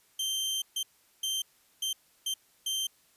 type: tone bursts at uneven times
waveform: sawtooth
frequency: 3136 Hz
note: G7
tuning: in tune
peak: -26 dBFS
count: 6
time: 0.19-0.62 / 0.76-0.83 / 1.23-1.42 / 1.82-1.93 / 2.26-2.34 / 2.66-2.87 s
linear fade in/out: 5 ms
effects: white hiss -65 dBFS RMS until 3.16 s + resampled to 32000 Hz